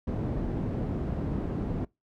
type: low-pass noise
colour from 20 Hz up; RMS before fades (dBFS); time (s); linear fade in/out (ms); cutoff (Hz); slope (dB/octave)
white; -31; 0.07-1.85; 5; 250; 12
effects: noise-tail reverb RT60 0.2 s tail -23 dB re dry